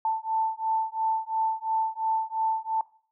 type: beating tone pair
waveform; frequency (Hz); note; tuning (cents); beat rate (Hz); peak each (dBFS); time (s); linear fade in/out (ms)
sine; 885 / 887.9; A5 / A5; +10 / +15; 2.9; -28; 0.05-2.81; 2
effects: noise-tail reverb RT60 0.5 s tail -20 dB re dry